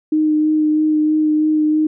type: tone with vibrato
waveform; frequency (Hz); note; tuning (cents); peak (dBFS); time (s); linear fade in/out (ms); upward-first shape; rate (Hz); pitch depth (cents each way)
sine; 307.4; D#4; -21; -12; 0.12-1.87; 5; sine; 3.1; 13
effects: none